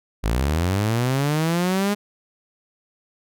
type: linear sweep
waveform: sawtooth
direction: up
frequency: 49.77 to 207.7 Hz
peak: -15 dBFS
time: 0.23-1.95 s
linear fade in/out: 20 ms
effects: none